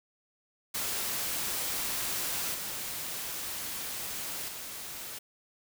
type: noise with level steps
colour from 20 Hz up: white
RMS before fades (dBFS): -33 / -37 / -41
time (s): 0.74-5.19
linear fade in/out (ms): 10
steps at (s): 2.54 / 4.48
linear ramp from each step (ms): 5
effects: none